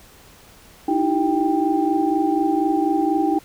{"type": "tone cluster", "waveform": "sine", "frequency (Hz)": [304.3, 328.4, 386.5, 790], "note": ["D#4", "E4", "G4", "G5"], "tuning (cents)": [-38, -6, -24, 13], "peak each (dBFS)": [-21, -21, -27, -22], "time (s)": [0.88, 3.39], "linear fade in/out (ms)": 5, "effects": ["pink hiss -48 dBFS RMS until 3.44 s"]}